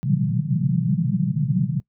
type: band-pass noise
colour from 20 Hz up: pink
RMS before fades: -21 dBFS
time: 0.03-1.8 s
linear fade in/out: 0 ms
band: 120 to 200 Hz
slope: 96 dB/octave
effects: noise-tail reverb RT60 0.1 s tail -21 dB re dry